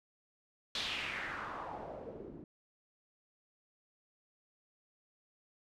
white noise with low-pass filter sweep, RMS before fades -42 dBFS, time 0.75-2.44 s, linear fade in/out 2 ms, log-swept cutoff 4000 to 270 Hz, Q 3.1, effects none

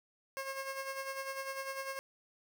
15% pulse tone with tremolo, 539 Hz, C#5, 49 cents flat, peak -30 dBFS, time 0.37-1.99 s, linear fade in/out 0 ms, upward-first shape sine, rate 10 Hz, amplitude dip 55%, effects none

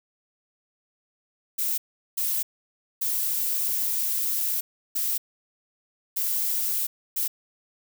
violet noise bursts at uneven times, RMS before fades -26 dBFS, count 6, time 1.58-1.78 / 2.17-2.43 / 3.01-4.61 / 4.95-5.18 / 6.16-6.87 / 7.16-7.28 s, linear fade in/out 10 ms, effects none

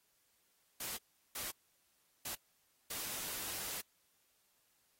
white noise bursts at uneven times, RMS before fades -42 dBFS, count 4, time 0.8-0.97 / 1.35-1.51 / 2.25-2.35 / 2.9-3.81 s, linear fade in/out 5 ms, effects white hiss -75 dBFS RMS until 4.99 s + AAC 48 kbps

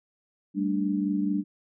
sine chord, G suspended second, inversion none, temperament just, 196 / 220.5 / 294 Hz, G3 / A3 / D4, 0 / +4 / +2 cents, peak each -27 / -32 / -27 dBFS, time 0.54-1.44 s, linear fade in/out 50 ms, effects none

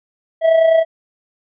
triangle tone with amplitude modulation, 652 Hz, E5, 19 cents flat, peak -5 dBFS, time 0.41-0.85 s, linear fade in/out 50 ms, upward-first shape sine, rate 29.8 Hz, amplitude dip 50%, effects resampled to 8000 Hz

